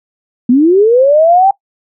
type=linear sweep; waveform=sine; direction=up; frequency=233.1 to 798 Hz; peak=-4 dBFS; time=0.49-1.51 s; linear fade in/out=5 ms; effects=noise-tail reverb RT60 0.1 s tail -20 dB re dry